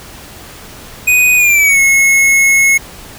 square tone with pitch glide, 2489 to 2179 Hz, D#7 to C#7, 0 to -30 cents, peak -7 dBFS, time 1.07-2.78 s, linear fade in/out 10 ms, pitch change -230 cents, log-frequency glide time 1.36-1.8 s, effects pink hiss -33 dBFS RMS until 3.18 s

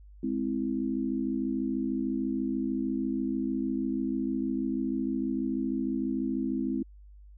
sine chord, Ab augmented, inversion none, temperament equal with one note detuned, 207.7 / 261.6 / 327.9 Hz, Ab3 / C4 / E4, 0 / 0 / -9 cents, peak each -33 / -30 / -33 dBFS, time 0.23-6.83 s, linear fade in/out 5 ms, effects added 50 Hz sine -48 dBFS peak until 7.37 s

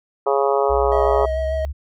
harmonic tone, 138.59 Hz, C#3, in tune, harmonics 3 / 4 / 5 / 6 / 7 / 8 / 9, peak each -19 / -21 / -23 / -25 / -26 / -27 / -28 dBFS, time 0.26-1.26 s, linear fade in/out 10 ms
sine tone with pitch glide, 61.74 to 70.51 Hz, B1 to C#2, 0 to +30 cents, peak -23 dBFS, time 0.69-1.73 s, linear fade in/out 20 ms, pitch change +230 cents, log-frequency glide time 1.11-1.59 s
triangle tone with vibrato, 636 Hz, D#5, 38 cents sharp, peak -19 dBFS, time 0.92-1.65 s, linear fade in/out 0 ms, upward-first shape triangle, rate 6.8 Hz, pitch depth 23 cents each way
effects none

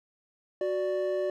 triangle tone pair together, 370 / 587.3 Hz, F#4 / D5, 0 / 0 cents, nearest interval minor sixth, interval 800 cents, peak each -28 / -27 dBFS, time 0.61-1.3 s, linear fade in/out 2 ms, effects none

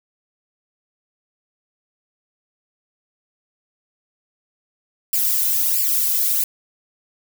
violet noise with flanger, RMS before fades -19 dBFS, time 5.13-6.44 s, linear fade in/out 2 ms, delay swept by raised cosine 0.39 to 1.99 ms, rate 1.5 Hz, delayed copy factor +1, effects none

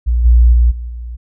sine tone with level steps, 59.3 Hz, A#1, 30 cents sharp, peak -10 / -4 / -6 / -21 / -23 dBFS, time 0.06-1.17 s, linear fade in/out 20 ms, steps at 0.24 / 0.52 / 0.7 / 0.88 s, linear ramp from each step 20 ms, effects none

